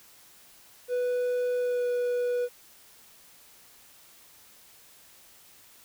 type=tone with pitch glide; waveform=triangle; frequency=493.9 to 489.1 Hz; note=B4 to B4; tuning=0 to -17 cents; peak=-23 dBFS; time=0.88-2.49 s; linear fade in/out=50 ms; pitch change=-17 cents; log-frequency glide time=1.58-1.87 s; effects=white hiss -55 dBFS RMS until 5.84 s